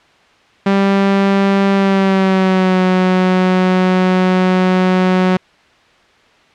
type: tone with pitch glide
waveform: sawtooth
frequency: 196.7 to 184.59 Hz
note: G3 to F#3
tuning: +6 to -4 cents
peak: -6 dBFS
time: 0.66-5.37 s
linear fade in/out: 5 ms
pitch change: -110 cents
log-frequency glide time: 1.73-2.81 s
effects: white hiss -49 dBFS RMS until 6.54 s + low-pass 3000 Hz 12 dB/octave